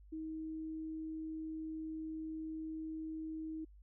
sine tone, 316.5 Hz, D#4, 30 cents sharp, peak -40 dBFS, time 0.12-3.65 s, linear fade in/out 10 ms, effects added 50 Hz sine -56 dBFS peak until 3.82 s

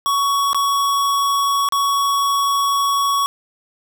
square tone with dropouts, 1119 Hz, C#6, 16 cents sharp, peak -16 dBFS, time 0.06-3.26 s, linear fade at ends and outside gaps 0 ms, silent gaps 0.531-0.546 / 1.688-1.723 s, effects none

